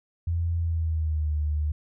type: tone with pitch glide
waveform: sine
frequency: 84.5 to 75.28 Hz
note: E2 to D2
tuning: +43 to +43 cents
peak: -23 dBFS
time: 0.27-1.72 s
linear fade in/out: 5 ms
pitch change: -200 cents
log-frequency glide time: 0.58-1.33 s
effects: none